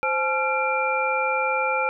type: tone cluster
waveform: sine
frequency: 521 / 858 / 1370 / 2372 Hz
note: C5 / A5 / F6 / D7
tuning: -7 / -44 / -34 / +17 cents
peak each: -26 dBFS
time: 0.03-1.89 s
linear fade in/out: 0 ms
effects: none